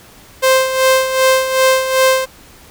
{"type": "tone with tremolo", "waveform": "sawtooth", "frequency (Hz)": 523.3, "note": "C5", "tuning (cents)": 0, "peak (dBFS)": -4, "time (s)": [0.42, 2.26], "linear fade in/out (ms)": 20, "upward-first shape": "sine", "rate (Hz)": 2.6, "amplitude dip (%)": 65, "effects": ["pink hiss -42 dBFS RMS until 2.7 s"]}